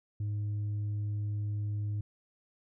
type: tone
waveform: sine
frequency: 104 Hz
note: G#2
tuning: 3 cents sharp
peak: -28 dBFS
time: 0.2-2.01 s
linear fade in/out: 5 ms
effects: tanh soft clip ceiling -30 dBFS